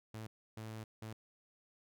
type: tone bursts at uneven times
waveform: sawtooth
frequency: 110 Hz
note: A2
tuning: in tune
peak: -40 dBFS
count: 3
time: 0.14-0.27 / 0.57-0.84 / 1.02-1.13 s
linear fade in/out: 5 ms
effects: none